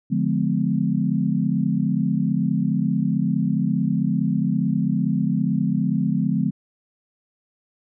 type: chord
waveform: sine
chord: D diminished seventh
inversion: none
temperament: just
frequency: 146.83 / 176.2 / 211.4 / 253.7 Hz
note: D3 / F3 / Ab3 / Cb4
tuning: 0 / +16 / +31 / +47 cents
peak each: -25 / -23 / -23 / -25 dBFS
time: 0.1-6.51 s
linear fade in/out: 20 ms
effects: none